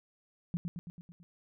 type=tone with echo; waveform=sine; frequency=172.5 Hz; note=F3; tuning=21 cents flat; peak=-29 dBFS; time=0.54-0.57 s; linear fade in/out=0 ms; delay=110 ms; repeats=6; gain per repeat=-4 dB; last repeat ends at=1.23 s; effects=none